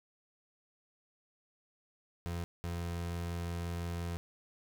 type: tone bursts at uneven times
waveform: 30% pulse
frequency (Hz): 85.8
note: F2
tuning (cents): -30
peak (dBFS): -33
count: 2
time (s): 2.26-2.44 / 2.64-4.17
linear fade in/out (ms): 0
effects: none